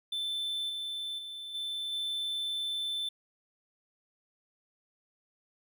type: tone with level steps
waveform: triangle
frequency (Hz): 3532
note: A7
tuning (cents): +6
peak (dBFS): -30 / -33 / -38 / -32 / -30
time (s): 0.12-3.09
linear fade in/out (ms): 5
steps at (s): 0.69 / 1.18 / 1.54 / 1.92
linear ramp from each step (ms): 10
effects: none